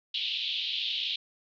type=band-pass noise; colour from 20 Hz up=pink; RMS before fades=-32 dBFS; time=0.14-1.16 s; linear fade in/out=5 ms; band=2900 to 3900 Hz; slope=48 dB/octave; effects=none